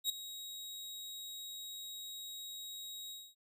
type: tone with ADSR envelope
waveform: sawtooth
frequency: 3801 Hz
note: A#7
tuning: 33 cents sharp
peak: -26 dBFS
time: 0.04-3.35 s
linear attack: 56 ms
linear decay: 6 ms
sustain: -15 dB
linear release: 240 ms
effects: none